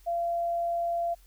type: tone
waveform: sine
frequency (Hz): 685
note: F5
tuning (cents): -34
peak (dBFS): -26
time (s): 0.06-1.15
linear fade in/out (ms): 20
effects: added 44 Hz sine -54 dBFS peak until 1.26 s + white hiss -63 dBFS RMS until 1.26 s